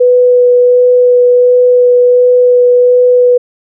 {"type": "tone with vibrato", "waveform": "sine", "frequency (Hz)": 493.9, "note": "B4", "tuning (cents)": 0, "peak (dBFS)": -3, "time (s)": [0, 3.38], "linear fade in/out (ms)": 10, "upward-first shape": "sine", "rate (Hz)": 1.4, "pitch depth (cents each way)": 8, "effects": []}